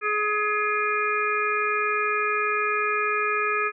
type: harmonic tone with a mistuned harmonic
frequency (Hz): 420.5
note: G#4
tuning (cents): +22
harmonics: 1 / 3 / 4 / 5 / 6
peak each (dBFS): -29 / -25 / -29 / -34 / -28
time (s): 0.01-3.72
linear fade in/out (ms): 50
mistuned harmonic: 6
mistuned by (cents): -62
effects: none